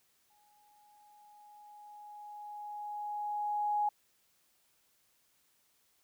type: tone with exponential growth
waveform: sine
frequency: 833 Hz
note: G#5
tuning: 5 cents sharp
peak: -27 dBFS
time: 0.3-3.89 s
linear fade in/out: 5 ms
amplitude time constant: 780 ms
effects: white hiss -72 dBFS RMS until 6.03 s